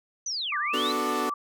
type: linear two-way sweep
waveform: sine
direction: down then up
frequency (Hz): 6200 to 1475 to 4116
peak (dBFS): -28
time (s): 0.26-0.92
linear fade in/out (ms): 5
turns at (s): 0.58
type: tone with vibrato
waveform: sine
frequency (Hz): 1174.7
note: D6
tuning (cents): 0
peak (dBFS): -28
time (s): 0.52-1.34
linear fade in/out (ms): 5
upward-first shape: triangle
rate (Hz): 2.2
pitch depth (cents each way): 20
type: chord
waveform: sawtooth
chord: B minor seventh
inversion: none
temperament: equal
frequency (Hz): 246.9 / 293.7 / 370 / 440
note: B3 / D4 / F#4 / A4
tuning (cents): 0 / 0 / 0 / 0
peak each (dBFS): -29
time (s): 0.73-1.3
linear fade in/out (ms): 10
effects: none